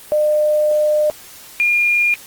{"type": "tone pair in turn", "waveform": "sine", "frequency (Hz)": [604, 2416], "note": ["D5", "D7"], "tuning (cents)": [48, 48], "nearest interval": "2 octaves", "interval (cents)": 2400, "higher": "second", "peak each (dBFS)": -12, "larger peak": "neither", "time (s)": [[0.12, 1.1], [1.6, 2.14]], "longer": "first", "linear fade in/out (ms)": 0, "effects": ["white hiss -39 dBFS RMS until 2.26 s", "Opus 24 kbps"]}